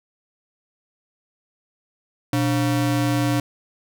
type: ring-modulated tone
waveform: square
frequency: 207.5 Hz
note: G#3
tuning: 1 cent flat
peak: -16 dBFS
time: 2.33-3.4 s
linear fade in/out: 2 ms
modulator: 85.6 Hz
effects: none